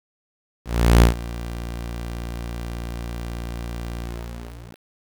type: tone with ADSR envelope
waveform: sawtooth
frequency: 58.3 Hz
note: A#1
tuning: 1 cent sharp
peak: -5 dBFS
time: 0.65-4.88 s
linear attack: 370 ms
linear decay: 120 ms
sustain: -19 dB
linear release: 850 ms
effects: 7-bit